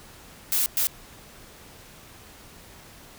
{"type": "noise bursts at uneven times", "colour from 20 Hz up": "blue", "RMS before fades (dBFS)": -23, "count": 2, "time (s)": [[0.52, 0.66], [0.77, 0.87]], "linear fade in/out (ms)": 0, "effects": ["pink hiss -48 dBFS RMS until 3.18 s"]}